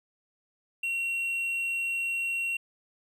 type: tone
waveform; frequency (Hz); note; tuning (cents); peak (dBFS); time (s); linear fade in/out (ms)
triangle; 2737; F7; -36; -26; 0.83-2.57; 5
effects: none